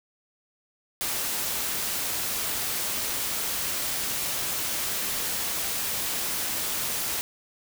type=noise; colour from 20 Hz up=white; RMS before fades=-29 dBFS; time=1.01-7.21 s; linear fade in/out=0 ms; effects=none